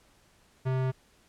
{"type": "tone with low-pass filter", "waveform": "square", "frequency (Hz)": 130.3, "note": "C3", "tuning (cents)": -7, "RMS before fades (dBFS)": -28, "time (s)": [0.65, 0.92], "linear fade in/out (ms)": 20, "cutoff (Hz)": 2000, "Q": 0.54, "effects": ["pink hiss -63 dBFS RMS until 1.28 s", "low-pass 11000 Hz 12 dB/octave"]}